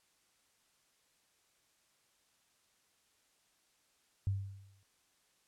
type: tone with exponential decay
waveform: sine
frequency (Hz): 98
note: G2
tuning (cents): 0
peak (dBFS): -28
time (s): 4.27-4.83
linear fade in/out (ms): 0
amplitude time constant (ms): 120
effects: white hiss -73 dBFS RMS until 5.47 s + low-pass 10000 Hz 12 dB/octave